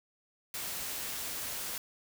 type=noise; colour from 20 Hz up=white; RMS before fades=-38 dBFS; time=0.54-1.78 s; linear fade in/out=2 ms; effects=none